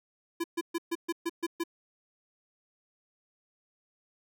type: tone bursts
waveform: square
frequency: 337.2 Hz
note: E4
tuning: 39 cents sharp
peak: -29 dBFS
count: 8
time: 0.4-1.638 s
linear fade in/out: 10 ms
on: 41 ms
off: 130 ms
effects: none